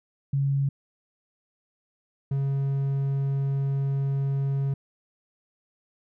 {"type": "tone pair in turn", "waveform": ["sine", "triangle"], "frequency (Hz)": [138.59, 137.71], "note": ["C#3", "C#3"], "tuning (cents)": [0, -11], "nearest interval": "unison", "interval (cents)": 11, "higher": "first", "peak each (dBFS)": [-21, -21], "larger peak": "neither", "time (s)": [[0.33, 0.69], [2.31, 4.74]], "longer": "second", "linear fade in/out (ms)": 5, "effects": []}